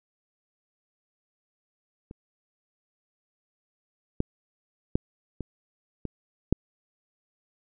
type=clicks; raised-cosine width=3 ms; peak=-28 / -11 / -9 / -20 / -19 / -7 dBFS; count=6; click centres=2.111 / 4.204 / 4.955 / 5.407 / 6.053 / 6.526 s; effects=none

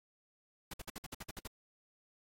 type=noise bursts; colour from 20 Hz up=pink; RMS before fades=-44 dBFS; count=10; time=0.71-1.475 s; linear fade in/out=5 ms; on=27 ms; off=55 ms; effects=AAC 48 kbps

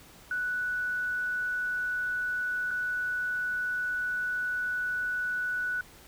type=tone with dropouts; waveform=sine; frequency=1480 Hz; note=F#6; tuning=in tune; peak=-28 dBFS; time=0.31-5.81 s; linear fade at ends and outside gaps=2 ms; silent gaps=2.708-2.712 s; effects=pink hiss -53 dBFS RMS until 6.07 s

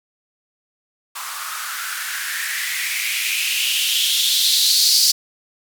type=noise with band-pass filter sweep; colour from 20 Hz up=violet; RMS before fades=-20 dBFS; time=1.15-5.12 s; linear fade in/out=10 ms; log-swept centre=1100 to 4800 Hz; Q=5; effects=none

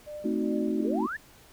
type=tone with tremolo; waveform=sine; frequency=598 Hz; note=D5; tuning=31 cents sharp; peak=-35 dBFS; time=0.06-0.88 s; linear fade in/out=20 ms; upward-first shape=triangle; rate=2.5 Hz; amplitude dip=80%
type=chord; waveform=sine; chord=A diminished seventh; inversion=none; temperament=equal with one note detuned; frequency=221 / 261.6 / 311.1 / 370 Hz; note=A3 / C4 / Eb4 / Gb4; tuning=+8 / 0 / 0 / 0 cents; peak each=-30 / -32 / -30 / -32 dBFS; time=0.24-1.07 s; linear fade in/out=10 ms
type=exponential sweep; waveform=sine; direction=up; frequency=311 to 1864.7 Hz; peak=-31 dBFS; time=0.79-1.17 s; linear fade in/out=10 ms
effects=pink hiss -55 dBFS RMS until 1.52 s

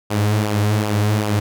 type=tone with flanger; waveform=sawtooth; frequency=105.1 Hz; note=G#2; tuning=21 cents sharp; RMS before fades=-18 dBFS; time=0.1-1.4 s; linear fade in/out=10 ms; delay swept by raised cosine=0.49 to 6.19 ms; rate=2.6 Hz; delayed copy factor=-0.55; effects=none

